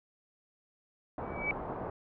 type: low-pass noise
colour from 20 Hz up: white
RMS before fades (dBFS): -39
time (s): 1.18-1.9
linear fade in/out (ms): 2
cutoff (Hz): 1000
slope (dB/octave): 24
type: tone with exponential growth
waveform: sine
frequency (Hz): 2287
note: D7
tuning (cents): -47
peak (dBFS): -26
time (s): 1.22-1.51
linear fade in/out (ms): 1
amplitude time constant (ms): 63
effects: none

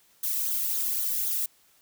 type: noise with flanger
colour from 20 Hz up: violet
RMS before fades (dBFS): -28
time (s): 0.23-1.46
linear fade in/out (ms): 5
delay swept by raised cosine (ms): 0.38 to 1.38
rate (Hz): 3.8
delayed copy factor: -0.8
effects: white hiss -62 dBFS RMS until 1.81 s

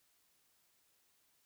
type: silence
effects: white hiss -74 dBFS RMS until 1.45 s

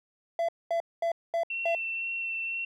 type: tone bursts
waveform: triangle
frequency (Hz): 673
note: E5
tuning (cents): +36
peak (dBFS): -23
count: 5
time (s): 0.39-1.75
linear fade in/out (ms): 2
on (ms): 96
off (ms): 220
type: tone with vibrato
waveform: sine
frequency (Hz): 2705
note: E7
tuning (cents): +44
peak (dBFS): -30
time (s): 1.5-2.65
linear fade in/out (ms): 5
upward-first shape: sine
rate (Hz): 2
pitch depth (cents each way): 12
effects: none

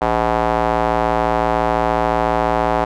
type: tone with band-pass filter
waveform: square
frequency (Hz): 57.1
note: A#1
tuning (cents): -35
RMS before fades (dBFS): -17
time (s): 0.01-2.85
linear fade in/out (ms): 10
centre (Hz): 800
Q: 2
effects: none

